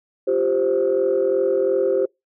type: chord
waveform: sine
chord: F suspended second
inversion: none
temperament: equal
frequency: 349.2 / 392 / 523.3 Hz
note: F4 / G4 / C5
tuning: 0 / 0 / 0 cents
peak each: -24 / -19 / -19 dBFS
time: 0.27-2.06 s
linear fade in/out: 10 ms
effects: noise-tail reverb RT60 0.2 s tail -26 dB re dry + tanh soft clip ceiling -10 dBFS